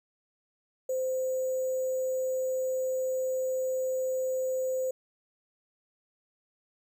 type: tone with sample-and-hold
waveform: sine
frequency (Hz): 518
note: C5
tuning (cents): -17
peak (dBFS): -27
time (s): 0.89-4.91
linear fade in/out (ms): 5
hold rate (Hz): 7350
effects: none